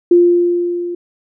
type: tone with level ramp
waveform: sine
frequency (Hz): 349.2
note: F4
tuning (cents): 0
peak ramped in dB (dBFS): -4 to -20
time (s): 0.11-0.95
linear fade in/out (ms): 5
effects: none